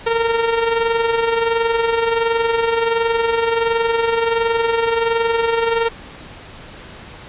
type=tone with amplitude modulation; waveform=sawtooth; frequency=460 Hz; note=A#4; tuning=23 cents flat; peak=-9 dBFS; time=0.06-5.89 s; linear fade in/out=10 ms; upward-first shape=sine; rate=21.4 Hz; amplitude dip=50%; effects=pink hiss -37 dBFS RMS until 7.28 s + resampled to 8000 Hz